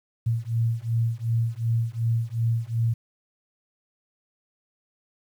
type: beating tone pair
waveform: sine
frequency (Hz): 113.9 / 116.6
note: A#2 / A#2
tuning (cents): -40 / +1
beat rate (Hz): 2.7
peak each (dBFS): -25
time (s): 0.26-2.94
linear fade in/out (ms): 10
effects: 9-bit